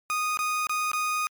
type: tone with dropouts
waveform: 30% pulse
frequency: 1239 Hz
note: D#6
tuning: 8 cents flat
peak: -22 dBFS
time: 0.1-1.27 s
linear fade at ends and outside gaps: 0 ms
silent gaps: 0.372-0.39 / 0.669-0.695 / 0.916-0.933 s
effects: MP3 96 kbps